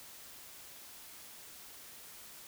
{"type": "silence", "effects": ["white hiss -52 dBFS RMS until 2.47 s"]}